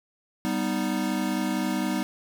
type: chord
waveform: square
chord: G augmented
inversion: none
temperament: equal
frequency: 196 / 246.9 / 311.1 Hz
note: G3 / B3 / D#4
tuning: 0 / 0 / 0 cents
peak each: -30 dBFS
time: 0.45-2.03 s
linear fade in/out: 0 ms
effects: none